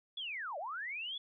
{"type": "linear two-way sweep", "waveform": "sine", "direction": "down then up", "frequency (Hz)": [3479, 550, 3479], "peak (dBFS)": -38, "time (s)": [0.17, 1.18], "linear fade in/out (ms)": 5, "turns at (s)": 0.58, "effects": []}